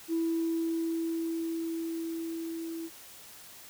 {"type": "tone with level ramp", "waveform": "sine", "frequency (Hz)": 329.6, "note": "E4", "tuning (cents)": 0, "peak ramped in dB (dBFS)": [-25, -35], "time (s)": [0.08, 2.9], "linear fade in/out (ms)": 50, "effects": ["tanh soft clip ceiling -22 dBFS", "white hiss -50 dBFS RMS until 3.69 s"]}